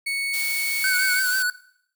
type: tone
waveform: 35% pulse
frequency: 2217 Hz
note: C#7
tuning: in tune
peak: -22 dBFS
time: 0.06-1.2 s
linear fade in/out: 10 ms
type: noise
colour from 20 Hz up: blue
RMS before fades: -30 dBFS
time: 0.33-1.43 s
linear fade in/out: 10 ms
type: tone with vibrato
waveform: square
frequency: 1506 Hz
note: F#6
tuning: 30 cents sharp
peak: -21 dBFS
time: 0.84-1.5 s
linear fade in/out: 2 ms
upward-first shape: triangle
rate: 6.1 Hz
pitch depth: 53 cents each way
effects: noise-tail reverb RT60 0.7 s tail -20 dB re dry